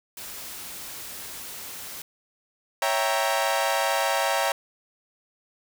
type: noise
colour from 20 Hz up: white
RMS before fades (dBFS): -38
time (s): 0.17-2.02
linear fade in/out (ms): 2
type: chord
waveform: sawtooth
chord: C# diminished seventh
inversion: none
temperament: equal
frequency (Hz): 554.4 / 659.3 / 784 / 932.3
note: C#5 / E5 / G5 / Bb5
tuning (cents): 0 / 0 / 0 / 0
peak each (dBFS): -24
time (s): 2.82-4.52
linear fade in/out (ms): 2
effects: none